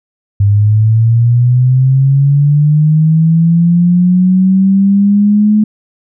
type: linear sweep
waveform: sine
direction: up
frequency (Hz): 99.7 to 214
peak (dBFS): -5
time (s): 0.4-5.64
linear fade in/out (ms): 5
effects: none